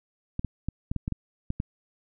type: clicks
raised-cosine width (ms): 5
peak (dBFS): -16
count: 9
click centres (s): 0.394 / 0.447 / 0.686 / 0.915 / 0.963 / 1.079 / 1.123 / 1.504 / 1.601
effects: none